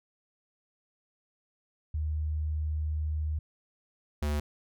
sine / square tone pair in turn, 76.8 / 73.98 Hz, D#2 / D2, -22 / +13 cents, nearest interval minor second, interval 65 cents, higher first, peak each -28 dBFS, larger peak neither, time 1.94-3.39 / 4.22-4.4 s, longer first, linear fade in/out 5 ms, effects none

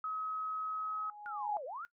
sine tone, 1275 Hz, D#6, 42 cents sharp, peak -35 dBFS, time 0.04-1.1 s, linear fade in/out 2 ms
sine tone with exponential growth, 833 Hz, G#5, 5 cents sharp, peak -31 dBFS, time 0.65-1.57 s, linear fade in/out 1 ms, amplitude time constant 200 ms
sine linear two-way sweep, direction down then up, 1459 to 484.6 to 1459 Hz, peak -40 dBFS, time 1.26-1.85 s, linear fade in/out 0 ms, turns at 1.65 s
effects noise-tail reverb RT60 0.1 s tail -18 dB re dry

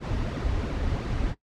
brown noise with flanger, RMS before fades -28 dBFS, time 0-1.35 s, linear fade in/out 50 ms, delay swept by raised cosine 0.99 to 6.09 ms, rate 2.9 Hz, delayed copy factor -0.65, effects noise-tail reverb RT60 0.1 s tail -17 dB re dry + low-pass 5000 Hz 12 dB/octave

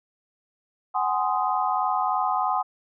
sine chord, Ab dominant seventh, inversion third, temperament just, 747.5 / 830.6 / 1038.3 / 1245.9 Hz, Gb5 / Ab5 / C6 / Eb6, +17 / 0 / -14 / +2 cents, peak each -26 / -27 / -27 / -28 dBFS, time 0.94-2.63 s, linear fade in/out 20 ms, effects none

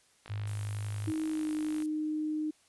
click train, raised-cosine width 0.3 ms, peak -30 dBFS, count 81, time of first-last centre 0.26-1.823 s, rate 51.2 Hz
sine tone, 103.83 Hz, G#2, in tune, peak -33 dBFS, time 0.29-1.12 s, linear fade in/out 20 ms
violet noise, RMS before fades -46 dBFS, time 0.47-1.86 s, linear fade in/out 0 ms
sine tone with pitch glide, 314.3 to 307.3 Hz, D#4 to D#4, +18 to -21 cents, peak -30 dBFS, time 1.07-2.51 s, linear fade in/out 10 ms, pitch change -39 cents, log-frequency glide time 1.25-1.51 s
effects white hiss -66 dBFS RMS until 2.68 s + resampled to 24000 Hz

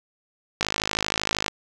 click train, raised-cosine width 0.2 ms, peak -5 dBFS, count 47, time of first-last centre 0.61-1.481 s, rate 52.8 Hz, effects none

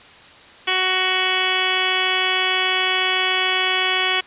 harmonic tone, 372.2 Hz, F#4, 10 cents sharp, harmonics 1 / 2 / 3 / 4 / 5 / 6 / 7 / 8 / 9, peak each -29 / -28 / -27 / -28 / -26 / -24 / -27 / -24 / -24 dBFS, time 0.67-4.21 s, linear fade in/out 10 ms, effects white hiss -44 dBFS RMS until 4.26 s + resampled to 8000 Hz

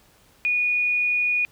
sine tone, 2457 Hz, D#7, 22 cents flat, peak -19 dBFS, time 0.45-1.45 s, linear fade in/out 0 ms, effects pink hiss -57 dBFS RMS until 1.51 s

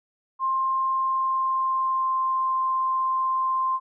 sine tone with pitch glide, 1057 to 1047.3 Hz, C6 to C6, +17 to +1 cents, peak -21 dBFS, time 0.39-3.8 s, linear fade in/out 50 ms, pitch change -16 cents, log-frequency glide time 0.94-2.6 s, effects none

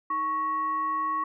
sine tone with frequency modulation, 1108.7 Hz, C#6, in tune, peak -25 dBFS, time 0.1-1.24 s, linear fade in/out 5 ms, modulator 794 Hz, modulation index 0.33, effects none

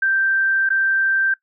sine tone with dropouts, 1568 Hz, G6, in tune, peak -15 dBFS, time 0.02-1.34 s, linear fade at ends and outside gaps 5 ms, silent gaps 0.691-0.702 s, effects noise-tail reverb RT60 0.1 s tail -18 dB re dry

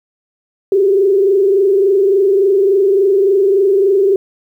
sine tone with frequency modulation, 392 Hz, G4, in tune, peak -8 dBFS, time 0.72-4.16 s, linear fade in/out 2 ms, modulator 23.5 Hz, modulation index 0.87, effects 8-bit

